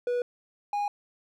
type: tone pair in turn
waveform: triangle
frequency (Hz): 487.9 / 820.5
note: B4 / G#5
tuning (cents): -21 / -21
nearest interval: major sixth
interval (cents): 900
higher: second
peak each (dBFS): -23 / -24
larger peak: first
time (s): 0.07-0.22 / 0.73-0.88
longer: neither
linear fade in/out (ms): 2
effects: none